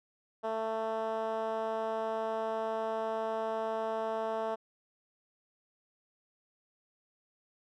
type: tone with band-pass filter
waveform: 10% pulse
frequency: 222 Hz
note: A3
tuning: 16 cents sharp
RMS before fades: -34 dBFS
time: 0.43-4.56 s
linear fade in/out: 20 ms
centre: 640 Hz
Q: 1.6
effects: none